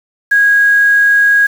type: tone with quantisation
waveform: sine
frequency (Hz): 1646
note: G#6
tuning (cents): -16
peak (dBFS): -6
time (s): 0.31-1.47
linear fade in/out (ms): 10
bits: 5
effects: none